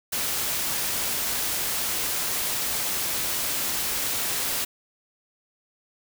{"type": "noise", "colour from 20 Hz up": "white", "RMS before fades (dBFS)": -27, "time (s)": [0.12, 4.65], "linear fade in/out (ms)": 10, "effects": []}